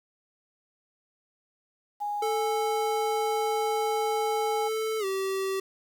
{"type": "tone", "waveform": "sine", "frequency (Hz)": 826, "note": "G#5", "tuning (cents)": -10, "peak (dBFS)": -28, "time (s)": [2, 4.69], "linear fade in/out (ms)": 20}
{"type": "tone with pitch glide", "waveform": "square", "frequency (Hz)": [440, 385.3], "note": ["A4", "G4"], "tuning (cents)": [0, -30], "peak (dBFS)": -28, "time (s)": [2.22, 5.6], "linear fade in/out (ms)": 5, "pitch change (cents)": -230, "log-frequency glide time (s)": [4.99, 5.05]}
{"effects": ["9-bit"]}